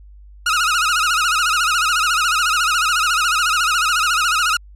sawtooth tone with vibrato, 1344 Hz, E6, 33 cents sharp, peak -11 dBFS, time 0.46-4.57 s, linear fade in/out 5 ms, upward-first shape sine, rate 14 Hz, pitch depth 140 cents each way, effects added 50 Hz sine -39 dBFS peak until 4.75 s + low-pass 10000 Hz 12 dB/octave

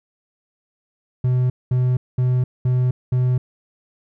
triangle tone bursts, 126.1 Hz, B2, 36 cents sharp, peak -13 dBFS, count 5, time 1.24-3.38 s, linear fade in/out 5 ms, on 260 ms, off 210 ms, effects none

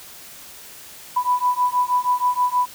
sine beating tone pair, 987.8 / 994.1 Hz, B5 / B5, 0 / +11 cents, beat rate 6.3 Hz, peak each -20 dBFS, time 1.16-2.66 s, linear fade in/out 10 ms, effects white hiss -41 dBFS RMS until 2.74 s

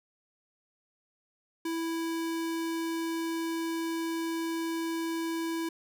square tone, 329.6 Hz, E4, in tune, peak -31 dBFS, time 1.65-5.69 s, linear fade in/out 5 ms, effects none

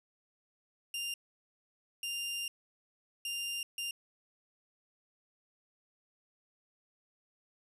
sawtooth tone bursts at uneven times, 2794 Hz, F7, in tune, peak -32 dBFS, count 4, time 0.94-1.14 / 2.03-2.48 / 3.25-3.63 / 3.78-3.91 s, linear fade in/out 2 ms, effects resampled to 32000 Hz

